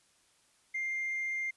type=tone with tanh clipping; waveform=triangle; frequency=2105 Hz; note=C7; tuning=10 cents sharp; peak=-32 dBFS; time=0.74-1.51 s; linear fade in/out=10 ms; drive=5 dB; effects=white hiss -68 dBFS RMS until 1.56 s + resampled to 24000 Hz